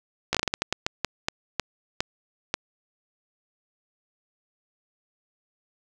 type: slowing click train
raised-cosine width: 0.2 ms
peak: -6 dBFS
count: 15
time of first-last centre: 0.33-2.541 s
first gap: 16 ms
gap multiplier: 1.31
effects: none